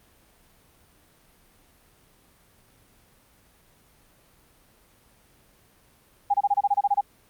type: tone bursts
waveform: sine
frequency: 810 Hz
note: G#5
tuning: 43 cents flat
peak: -17 dBFS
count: 11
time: 6.3-7.011 s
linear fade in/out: 10 ms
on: 41 ms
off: 26 ms
effects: pink hiss -59 dBFS RMS until 7.29 s + Opus 32 kbps